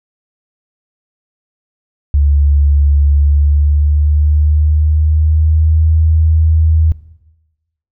sine tone with pitch glide, 71.7 to 79.56 Hz, D2 to D#2, -41 to +39 cents, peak -7 dBFS, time 2.14-6.92 s, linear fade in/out 0 ms, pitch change +180 cents, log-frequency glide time 3.1-5.91 s, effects noise-tail reverb RT60 1.0 s tail -18 dB re dry

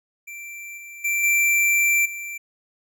square tone with level steps, 2349 Hz, D7, in tune, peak -35 / -38 / -21 / -17 / -31 dBFS, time 0.27-2.38 s, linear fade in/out 10 ms, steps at 0.77 / 1.04 / 1.23 / 2.05 s, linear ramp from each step 10 ms, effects none

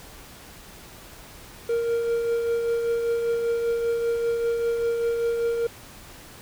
triangle tone with tremolo, 466.2 Hz, A#4, in tune, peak -18 dBFS, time 1.69-5.67 s, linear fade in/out 5 ms, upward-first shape triangle, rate 5.1 Hz, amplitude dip 40%, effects pink hiss -45 dBFS RMS until 6.41 s

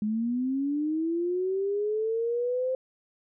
sine linear sweep, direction up, 207.7 to 522 Hz, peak -25 dBFS, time 0.02-2.75 s, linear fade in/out 2 ms, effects none

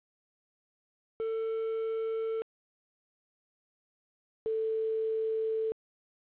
triangle / sine tone pair in turn, 446.9 / 442.5 Hz, A4 / A4, +27 / +10 cents, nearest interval unison, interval 17 cents, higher first, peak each -28 dBFS, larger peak neither, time 1.2-2.42 / 4.46-5.72 s, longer second, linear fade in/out 0 ms, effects resampled to 8000 Hz + 10-bit

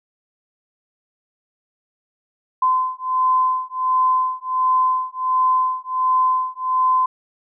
sine beating tone pair, 1026 / 1027.4 Hz, C6 / C6, -34 / -32 cents, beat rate 1.4 Hz, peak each -19 dBFS, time 2.62-7.06 s, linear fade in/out 5 ms, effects none

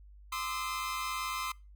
sawtooth tone cluster, 1038 / 1198 / 1296 Hz, C6 / D6 / E6, -14 / +34 / -30 cents, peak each -33 / -36 / -36 dBFS, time 0.32-1.52 s, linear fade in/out 5 ms, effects noise-tail reverb RT60 0.3 s tail -25 dB re dry + added 50 Hz sine -51 dBFS peak until 1.75 s

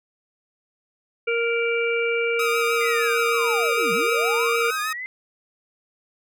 harmonic tone, 466.2 Hz, A#4, in tune, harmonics 1 / 3 / 5 / 6, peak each -22 / -29 / -25 / -35 dBFS, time 1.27-4.71 s, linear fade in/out 10 ms
sawtooth tone with vibrato, 1251 Hz, D#6, 9 cents sharp, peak -21 dBFS, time 2.39-4.93 s, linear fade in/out 5 ms, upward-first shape sine, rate 6.5 Hz, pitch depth 38 cents each way
sine linear two-way sweep, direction down then up, 2093 to 164.81 to 2093 Hz, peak -29 dBFS, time 2.81-5.06 s, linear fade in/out 0 ms, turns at 3.93 s
effects none

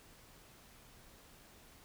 silence, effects pink hiss -60 dBFS RMS until 1.84 s

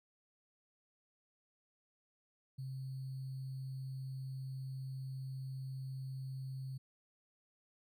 sine tone with sample-and-hold, 132.6 Hz, C3, 23 cents sharp, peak -40 dBFS, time 2.58-6.78 s, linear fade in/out 10 ms, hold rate 4410 Hz, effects MP3 96 kbps

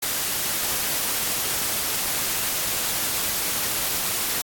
white noise, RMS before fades -25 dBFS, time 0.02-4.42 s, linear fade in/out 10 ms, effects AAC 64 kbps

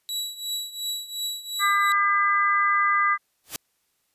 sawtooth tone with tremolo, 3910 Hz, B7, 18 cents flat, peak -22 dBFS, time 0.09-1.92 s, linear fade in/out 0 ms, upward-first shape triangle, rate 2.8 Hz, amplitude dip 85%
harmonic tone, 401.7 Hz, G4, 42 cents sharp, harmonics 3 / 4 / 5, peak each -20 / -27 / -24 dBFS, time 1.59-3.18 s, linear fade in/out 50 ms
white noise with exponential growth, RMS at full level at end -26 dBFS, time 3.44-3.56 s, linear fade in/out 0 ms, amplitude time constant 25 ms
effects white hiss -71 dBFS RMS until 4.14 s + resampled to 32000 Hz

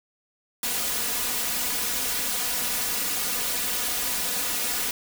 white noise with comb filter, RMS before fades -27 dBFS, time 0.63-4.91 s, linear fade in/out 2 ms, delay 4.1 ms, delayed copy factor +0.95, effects none

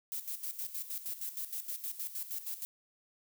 violet noise with tremolo, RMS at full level -38 dBFS, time 0.12-2.65 s, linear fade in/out 0 ms, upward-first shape square, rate 6.4 Hz, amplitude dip 70%, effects none

